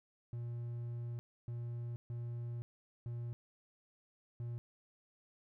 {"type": "tone bursts at uneven times", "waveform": "triangle", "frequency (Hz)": 118.9, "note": "A#2", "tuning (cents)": 35, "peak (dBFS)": -37, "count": 5, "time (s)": [[0.33, 1.19], [1.48, 1.96], [2.1, 2.62], [3.06, 3.33], [4.4, 4.58]], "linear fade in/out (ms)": 0, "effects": []}